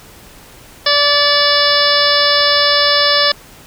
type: harmonic tone with a mistuned harmonic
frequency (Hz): 580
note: D5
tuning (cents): -22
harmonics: 1 / 2 / 3 / 4 / 5 / 6 / 7 / 8 / 9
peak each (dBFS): -17 / -18 / -17 / -25 / -22 / -18 / -19 / -19 / -16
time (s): 0.86-3.32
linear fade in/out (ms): 5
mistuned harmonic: 4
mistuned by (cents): -29
effects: pink hiss -40 dBFS RMS until 3.66 s

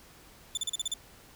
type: tone bursts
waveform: 25% pulse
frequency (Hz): 3520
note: A7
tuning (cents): 0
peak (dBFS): -25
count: 7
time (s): 0.55-0.939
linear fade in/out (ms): 2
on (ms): 23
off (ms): 38
effects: pink hiss -55 dBFS RMS until 1.35 s

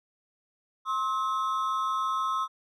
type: ring-modulated tone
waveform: triangle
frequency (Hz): 1174.7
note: D6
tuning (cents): 0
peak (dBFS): -21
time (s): 0.85-2.48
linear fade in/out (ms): 50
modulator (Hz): 113
effects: none

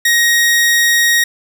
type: tone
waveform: sawtooth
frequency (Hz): 1880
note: A#6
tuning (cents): +14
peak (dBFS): -6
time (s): 0.05-1.24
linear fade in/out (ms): 5
effects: none

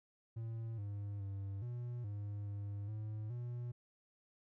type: tone with pitch steps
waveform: triangle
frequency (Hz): 113.7 / 101.6 / 98.5 / 121.1 / 102.4 / 101.4 / 107.5 / 121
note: A#2 / G#2 / G2 / B2 / G#2 / G#2 / A2 / B2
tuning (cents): -43 / -38 / +9 / -34 / -24 / -41 / -40 / -35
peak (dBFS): -38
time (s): 0.36-3.72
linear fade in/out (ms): 10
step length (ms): 420
effects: none

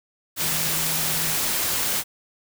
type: tone in noise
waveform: sine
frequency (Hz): 160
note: D#3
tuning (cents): +49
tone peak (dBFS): -34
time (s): 0.39-1.37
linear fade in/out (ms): 50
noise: white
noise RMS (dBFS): -24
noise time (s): 0.36-2.04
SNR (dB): -13
effects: none

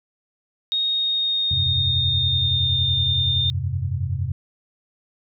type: tone with pitch glide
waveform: sine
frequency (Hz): 3727 to 3623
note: A#7 to A7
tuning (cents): -1 to +50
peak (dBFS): -19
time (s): 0.72-3.5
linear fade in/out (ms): 0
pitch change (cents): -49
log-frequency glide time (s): 0.86-2.95
type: chord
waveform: sine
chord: F suspended second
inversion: none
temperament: equal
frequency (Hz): 87.31 / 98 / 130.81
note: F2 / G2 / C3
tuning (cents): 0 / 0 / 0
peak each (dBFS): -26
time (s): 1.51-4.32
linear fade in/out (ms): 5
effects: none

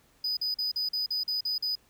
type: tone bursts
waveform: triangle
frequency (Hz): 4978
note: D#8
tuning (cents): 0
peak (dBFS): -26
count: 9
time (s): 0.24-1.754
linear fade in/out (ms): 5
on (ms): 130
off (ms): 43
effects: pink hiss -64 dBFS RMS until 1.89 s

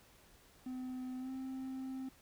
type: tone with pitch glide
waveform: triangle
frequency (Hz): 255.2 to 262.7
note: C4 to C4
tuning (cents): -43 to +7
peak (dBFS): -38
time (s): 0.66-2.09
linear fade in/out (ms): 5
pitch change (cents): +50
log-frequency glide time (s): 1.19-1.3
effects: pink hiss -64 dBFS RMS until 2.21 s

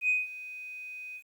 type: tone with ADSR envelope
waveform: sine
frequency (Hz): 2500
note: D#7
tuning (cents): +8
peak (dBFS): -21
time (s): 0.01-1.23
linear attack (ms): 79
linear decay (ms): 180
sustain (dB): -18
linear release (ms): 70
effects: tanh soft clip ceiling -18 dBFS + 10-bit

